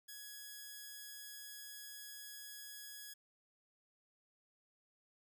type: tone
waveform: 5% pulse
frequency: 1672 Hz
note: G#6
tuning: 11 cents sharp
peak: -38 dBFS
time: 0.08-3.14 s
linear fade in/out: 10 ms
effects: none